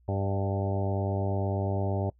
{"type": "harmonic tone with a mistuned harmonic", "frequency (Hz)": 98, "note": "G2", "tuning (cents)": 0, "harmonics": [1, 2, 3, 4, 5, 6, 7, 8, 9], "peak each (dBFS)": [-28, -36, -38, -36, -41, -36, -40, -40, -44], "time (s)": [0.08, 2.1], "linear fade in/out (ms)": 5, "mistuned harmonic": 6, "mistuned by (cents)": 27, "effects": ["noise-tail reverb RT60 0.1 s tail -24 dB re dry", "added 60 Hz sine -59 dBFS peak until 2.19 s"]}